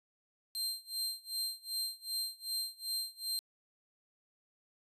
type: tone with tremolo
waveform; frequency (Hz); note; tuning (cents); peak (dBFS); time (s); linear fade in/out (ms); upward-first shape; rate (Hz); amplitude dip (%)
sawtooth; 4158; C8; -12; -30; 0.55-3.39; 0; sine; 2.6; 95
effects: resampled to 32000 Hz